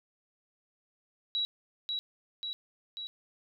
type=tone with echo; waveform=sine; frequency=3893 Hz; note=B7; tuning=26 cents flat; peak=-28 dBFS; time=1.35-1.45 s; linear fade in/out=0 ms; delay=540 ms; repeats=3; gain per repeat=-3 dB; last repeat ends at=3.07 s; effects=none